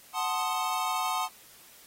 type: chord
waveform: square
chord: F# diminished seventh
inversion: none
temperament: equal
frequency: 740 / 880 / 1046.5 / 1244.5 Hz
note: F#5 / A5 / C6 / Eb6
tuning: 0 / 0 / 0 / 0 cents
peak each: -34 dBFS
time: 0.13-1.29 s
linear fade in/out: 50 ms
effects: white hiss -54 dBFS RMS until 1.86 s + AAC 48 kbps